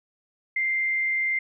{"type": "tone with frequency modulation", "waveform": "sine", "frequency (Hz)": 2093, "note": "C7", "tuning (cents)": 0, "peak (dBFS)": -22, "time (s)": [0.56, 1.39], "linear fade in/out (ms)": 5, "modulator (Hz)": 79.7, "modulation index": 0.34, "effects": []}